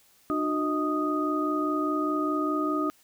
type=tone cluster; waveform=sine; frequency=300.3 / 365.2 / 631 / 1243 Hz; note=D4 / F#4 / D#5 / D#6; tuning=+39 / -23 / +24 / -2 cents; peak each=-27 / -33 / -35 / -29 dBFS; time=0.3-2.9 s; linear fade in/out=0 ms; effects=white hiss -61 dBFS RMS until 3.03 s